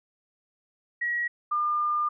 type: tone pair in turn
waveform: sine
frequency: 1911 / 1203.9 Hz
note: A#6 / D6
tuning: +43 / +43 cents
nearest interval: minor sixth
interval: 800 cents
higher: first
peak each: -25 / -23 dBFS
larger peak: second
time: 1.01-1.28 / 1.51-2.09 s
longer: second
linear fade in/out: 10 ms
effects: none